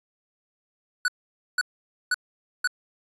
square tone bursts, 1480 Hz, F#6, in tune, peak -21 dBFS, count 4, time 1.05-2.674 s, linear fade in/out 2 ms, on 31 ms, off 500 ms, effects resampled to 22050 Hz

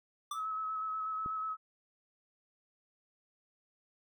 square tone with exponential decay, 1177 Hz, D6, 3 cents sharp, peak -34 dBFS, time 0.31-0.47 s, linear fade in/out 5 ms, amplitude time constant 33 ms
sine tone with vibrato, 1289 Hz, E6, 39 cents flat, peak -34 dBFS, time 0.33-1.57 s, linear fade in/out 50 ms, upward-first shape square, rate 8.2 Hz, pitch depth 16 cents each way
click, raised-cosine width 3 ms, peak -32 dBFS, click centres 1.261 s
effects none

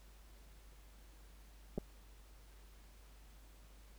clicks, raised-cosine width 2 ms, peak -26 dBFS, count 2, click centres 1.778 / 1.783 s, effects added 50 Hz sine -57 dBFS peak until 3.98 s + pink hiss -66 dBFS RMS until 3.98 s

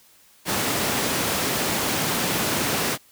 pink high-pass noise, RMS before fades -24 dBFS, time 0.45-2.98 s, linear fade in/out 50 ms, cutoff 150 Hz, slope 12 dB/octave, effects white hiss -55 dBFS RMS until 3.11 s

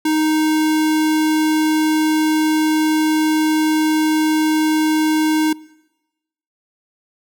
square tone, 311.1 Hz, D#4, in tune, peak -15 dBFS, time 0.05-5.53 s, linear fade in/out 5 ms, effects noise-tail reverb RT60 1.0 s tail -22 dB re dry

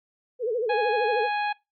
sine tone with vibrato, 464.9 Hz, A#4, 5 cents flat, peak -23 dBFS, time 0.39-1.29 s, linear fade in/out 50 ms, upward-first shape sine, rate 13 Hz, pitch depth 150 cents each way
harmonic tone, 830.6 Hz, G#5, in tune, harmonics 1 / 2 / 3 / 4 / 5, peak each -25 / -31 / -34 / -41 / -43 dBFS, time 0.69-1.53 s, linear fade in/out 10 ms
effects noise-tail reverb RT60 0.2 s tail -20 dB re dry + Opus 48 kbps

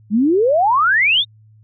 sine exponential sweep, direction up, 196.1 to 3739 Hz, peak -11 dBFS, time 0.1-1.25 s, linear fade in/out 50 ms, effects added 108 Hz sine -45 dBFS peak until 1.63 s

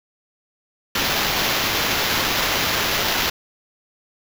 blue noise with sample-and-hold, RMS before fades -21 dBFS, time 0.95-3.3 s, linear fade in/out 5 ms, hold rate 8820 Hz, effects none

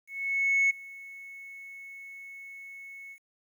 sine tone with ADSR envelope, 2201 Hz, C#7, 13 cents flat, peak -18 dBFS, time 0.07-3.19 s, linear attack 630 ms, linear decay 13 ms, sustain -24 dB, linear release 75 ms, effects tanh soft clip ceiling -19 dBFS + 10-bit

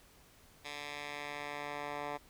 10% pulse tone with band-pass filter sweep, 145.8 Hz, D3, 12 cents flat, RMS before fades -42 dBFS, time 0.64-2.18 s, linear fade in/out 20 ms, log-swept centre 3200 to 1100 Hz, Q 0.99, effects pink hiss -62 dBFS RMS until 2.29 s

